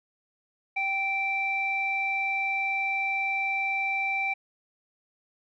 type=tone with low-pass filter; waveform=square; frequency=781 Hz; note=G5; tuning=7 cents flat; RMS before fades=-28 dBFS; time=0.76-4.34 s; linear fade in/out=10 ms; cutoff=2300 Hz; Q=6.5; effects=none